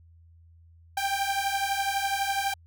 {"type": "beating tone pair", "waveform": "sawtooth", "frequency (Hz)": [784, 796], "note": ["G5", "G5"], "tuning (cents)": [0, 26], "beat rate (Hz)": 12, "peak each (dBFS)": -25, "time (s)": [0.97, 2.54], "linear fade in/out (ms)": 5, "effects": ["added 83 Hz sine -52 dBFS peak until 2.66 s"]}